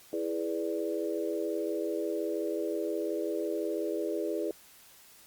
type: chord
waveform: sine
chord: E dominant seventh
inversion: none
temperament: equal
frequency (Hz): 329.6 / 415.3 / 493.9 / 587.3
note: E4 / G#4 / B4 / D5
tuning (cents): 0 / 0 / 0 / 0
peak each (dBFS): -34 / -34 / -37 / -37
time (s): 0.13-4.51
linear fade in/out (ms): 2
effects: white hiss -56 dBFS RMS until 5.26 s + Opus 48 kbps